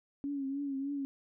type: tone with vibrato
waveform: sine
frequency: 277.2 Hz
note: C#4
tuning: in tune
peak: -33 dBFS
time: 0.24-1.05 s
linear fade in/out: 0 ms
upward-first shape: triangle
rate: 3.3 Hz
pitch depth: 66 cents each way
effects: none